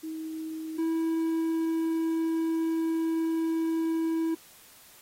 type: tone pair in turn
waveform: sine / triangle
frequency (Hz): 317.8 / 326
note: D#4 / E4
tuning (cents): +37 / -19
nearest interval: unison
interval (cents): 44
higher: second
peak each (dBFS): -33 / -23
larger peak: second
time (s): 0.03-0.78 / 0.78-4.35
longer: second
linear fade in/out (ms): 10
effects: white hiss -54 dBFS RMS until 5.01 s + AAC 48 kbps